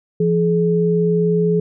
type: tone pair together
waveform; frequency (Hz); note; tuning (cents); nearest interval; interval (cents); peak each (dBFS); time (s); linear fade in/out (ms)
sine; 170.5 / 424.2; F3 / G#4; -41 / +37; octave + major third; 1578; -16 / -16; 0.2-1.6; 5
effects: none